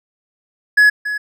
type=tone with echo; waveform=triangle; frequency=1689 Hz; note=G#6; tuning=29 cents sharp; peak=-5 dBFS; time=0.77-0.9 s; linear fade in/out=10 ms; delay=280 ms; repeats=1; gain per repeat=-12 dB; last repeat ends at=1.18 s; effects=none